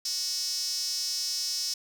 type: tone with high-pass filter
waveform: sawtooth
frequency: 370 Hz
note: F#4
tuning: in tune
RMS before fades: -31 dBFS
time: 0.05-1.74 s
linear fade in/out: 5 ms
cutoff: 5300 Hz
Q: 7.1
effects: none